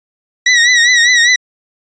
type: tone with vibrato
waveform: sawtooth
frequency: 1928 Hz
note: B6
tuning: 42 cents flat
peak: -3 dBFS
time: 0.46-1.36 s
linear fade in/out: 5 ms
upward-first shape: triangle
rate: 5 Hz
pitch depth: 85 cents each way
effects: resampled to 16000 Hz